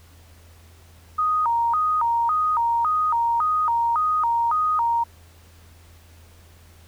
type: tone with vibrato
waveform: sine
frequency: 1078 Hz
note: C#6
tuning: 49 cents flat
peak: -18 dBFS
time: 1.18-5.04 s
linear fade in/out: 10 ms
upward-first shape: square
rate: 1.8 Hz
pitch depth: 250 cents each way
effects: added 83 Hz sine -48 dBFS peak until 6.87 s + pink hiss -54 dBFS RMS until 6.87 s